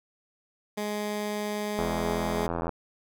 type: tone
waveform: 15% pulse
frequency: 208.9 Hz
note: G#3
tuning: 10 cents sharp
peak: -23 dBFS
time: 0.77-2.47 s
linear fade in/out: 10 ms
type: click train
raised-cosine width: 1 ms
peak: -16 dBFS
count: 77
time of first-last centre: 1.79-2.693 s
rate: 84.2 Hz
effects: none